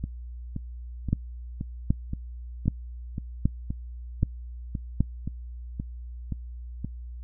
two click trains, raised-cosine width 5 ms, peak -18 / -9 dBFS, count 14 / 6, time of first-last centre 0.04-6.846 / 1.13-5.006 s, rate 1.91 / 1.29 Hz, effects noise-tail reverb RT60 0.1 s tail -24 dB re dry + added 60 Hz sine -36 dBFS peak until 7.23 s

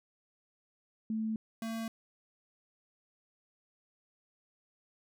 sine / square tone pair in turn, 220 / 225.7 Hz, A3 / A3, 0 / +44 cents, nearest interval unison, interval 44 cents, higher second, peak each -31 / -36 dBFS, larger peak first, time 1.1-1.36 / 1.62-1.88 s, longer neither, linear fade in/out 2 ms, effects none

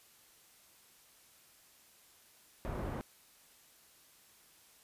pink low-pass noise, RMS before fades -39 dBFS, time 2.65-3.01 s, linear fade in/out 0 ms, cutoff 1100 Hz, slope 12 dB/octave, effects white hiss -63 dBFS RMS until 4.83 s + resampled to 32000 Hz

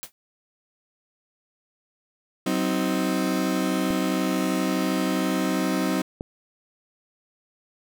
white noise with exponential decay, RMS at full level -31 dBFS, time 0.03-0.12 s, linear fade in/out 0 ms, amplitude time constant 19 ms
35% pulse chord, C diminished, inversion second, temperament just, 188.37 / 261.6 / 314 Hz, Gb3 / C4 / Eb4, +31 / 0 / +16 cents, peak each -25 dBFS, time 2.46-6.02 s, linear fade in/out 5 ms
clicks, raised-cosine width 2 ms, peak -18 dBFS, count 2, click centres 3.906 / 6.209 s
effects none

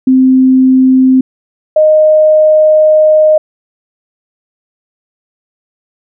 sine tone pair in turn, 260 / 618.4 Hz, C4 / D#5, -11 / -11 cents, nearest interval octave + minor third, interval 1500 cents, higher second, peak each -3 dBFS, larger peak neither, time 0.07-1.21 / 1.76-3.38 s, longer second, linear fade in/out 5 ms, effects none

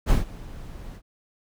brown noise with ADSR envelope, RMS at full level -17 dBFS, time 0.06-1.02 s, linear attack 44 ms, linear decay 140 ms, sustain -21 dB, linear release 71 ms, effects none

